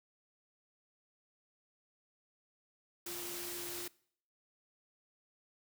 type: tone in noise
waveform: sine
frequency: 349.1 Hz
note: F4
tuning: 1 cent flat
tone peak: -47 dBFS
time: 3.06-3.88 s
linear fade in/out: 5 ms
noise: white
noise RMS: -43 dBFS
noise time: 3.06-3.88 s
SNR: -7 dB
effects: noise-tail reverb RT60 0.6 s tail -23 dB re dry